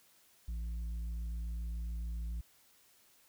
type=tone with tanh clipping; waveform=sine; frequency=56.7 Hz; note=A#1; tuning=47 cents flat; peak=-37 dBFS; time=0.48-2.41 s; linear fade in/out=5 ms; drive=5 dB; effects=white hiss -66 dBFS RMS until 3.28 s